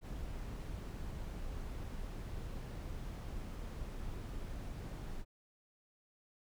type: noise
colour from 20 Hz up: brown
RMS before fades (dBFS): -43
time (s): 0.01-5.25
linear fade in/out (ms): 50
effects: none